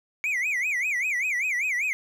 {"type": "tone with vibrato", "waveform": "triangle", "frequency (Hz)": 2217, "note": "C#7", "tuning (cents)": 0, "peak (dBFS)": -22, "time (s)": [0.24, 1.93], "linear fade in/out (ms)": 0, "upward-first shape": "sine", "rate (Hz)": 5.1, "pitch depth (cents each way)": 240, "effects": []}